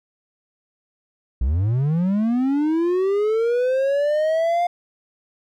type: linear sweep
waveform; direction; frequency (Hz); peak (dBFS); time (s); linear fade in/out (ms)
triangle; up; 55.4 to 708; -15; 1.41-4.67; 5
effects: none